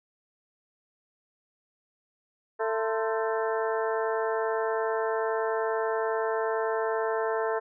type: harmonic tone with a mistuned harmonic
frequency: 222.4 Hz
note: A3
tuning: 19 cents sharp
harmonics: 2 / 3 / 4 / 5 / 6 / 7 / 8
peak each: -28 / -32 / -34 / -36 / -38 / -39 / -40 dBFS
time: 2.59-7.6 s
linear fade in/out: 20 ms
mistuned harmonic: 5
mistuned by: -110 cents
effects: none

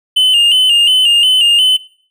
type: tone with vibrato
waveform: triangle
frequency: 2926 Hz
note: F#7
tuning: 20 cents flat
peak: -5 dBFS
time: 0.16-1.77 s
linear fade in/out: 10 ms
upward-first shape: square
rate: 2.8 Hz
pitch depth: 62 cents each way
effects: noise-tail reverb RT60 0.5 s tail -18 dB re dry

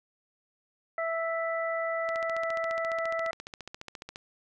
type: harmonic tone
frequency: 659.3 Hz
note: E5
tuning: in tune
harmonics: 1 / 2 / 3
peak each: -30 / -35 / -35 dBFS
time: 0.98-3.31 s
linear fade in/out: 2 ms
type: click train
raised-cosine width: 0.2 ms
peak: -23 dBFS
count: 31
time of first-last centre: 2.09-4.159 s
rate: 14.5 Hz
effects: none

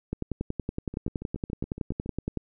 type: two click trains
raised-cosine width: 3 ms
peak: -16 / -24 dBFS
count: 25 / 9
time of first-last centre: 0.13-2.373 / 0.94-2.06 s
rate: 10.7 / 7.14 Hz
effects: none

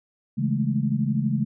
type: chord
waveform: sine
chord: A major seventh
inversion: first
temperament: equal with one note detuned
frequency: 138.59 / 164.15 / 207.7 / 220 Hz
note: C#3 / E3 / G#3 / A3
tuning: 0 / -7 / 0 / 0 cents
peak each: -25 / -30 / -26 / -26 dBFS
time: 0.37-1.45 s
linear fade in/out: 20 ms
effects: none

